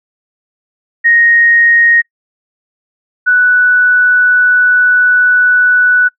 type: tone pair in turn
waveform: sine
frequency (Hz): 1868 / 1482.6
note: A#6 / F#6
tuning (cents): +3 / +3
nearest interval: major third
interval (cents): 400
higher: first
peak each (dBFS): -5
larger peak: neither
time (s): 1.04-2.02 / 3.26-6.09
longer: second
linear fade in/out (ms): 20
effects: noise-tail reverb RT60 0.1 s tail -24 dB re dry